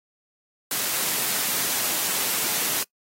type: high-pass noise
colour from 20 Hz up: white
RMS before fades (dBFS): -25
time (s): 0.71-2.83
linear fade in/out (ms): 2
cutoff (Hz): 120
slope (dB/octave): 24
effects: noise-tail reverb RT60 0.1 s tail -23 dB re dry + AAC 48 kbps